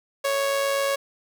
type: tone with amplitude modulation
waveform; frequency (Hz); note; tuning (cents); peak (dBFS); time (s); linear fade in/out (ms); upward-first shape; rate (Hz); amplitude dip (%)
sawtooth; 554.4; C#5; 0; -16; 0.24-0.96; 10; sine; 108; 40
effects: none